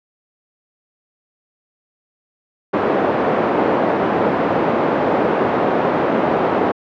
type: band-pass noise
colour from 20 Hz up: white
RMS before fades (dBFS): -17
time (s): 2.73-6.72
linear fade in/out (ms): 10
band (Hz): 230 to 650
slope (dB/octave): 12
effects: low-pass 3000 Hz 12 dB/octave